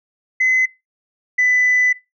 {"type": "tone pair in turn", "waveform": "sine", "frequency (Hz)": [2035, 1996.6], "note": ["C7", "B6"], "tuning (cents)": [-49, 18], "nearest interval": "unison", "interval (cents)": 33, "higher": "first", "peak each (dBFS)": -11, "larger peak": "neither", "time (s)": [[0.4, 0.66], [1.38, 1.93]], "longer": "second", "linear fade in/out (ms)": 10, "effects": ["noise-tail reverb RT60 0.2 s tail -17 dB re dry", "tanh soft clip ceiling -9 dBFS"]}